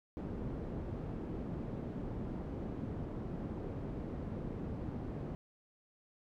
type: low-pass noise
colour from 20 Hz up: white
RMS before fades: -41 dBFS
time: 0.17-5.35 s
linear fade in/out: 0 ms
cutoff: 280 Hz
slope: 12 dB/octave
effects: none